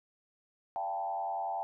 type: tone with frequency modulation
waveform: sine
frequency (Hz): 780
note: G5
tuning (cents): -9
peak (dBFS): -32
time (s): 0.76-1.63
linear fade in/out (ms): 0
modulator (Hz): 90.2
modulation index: 1.2
effects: none